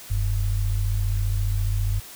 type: tone pair together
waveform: sine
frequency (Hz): 43.1 / 97.9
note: F1 / G2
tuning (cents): -22 / -2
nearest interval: octave + major second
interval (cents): 1420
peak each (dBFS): -23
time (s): 0.1-2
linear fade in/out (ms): 10
effects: white hiss -42 dBFS RMS until 2.15 s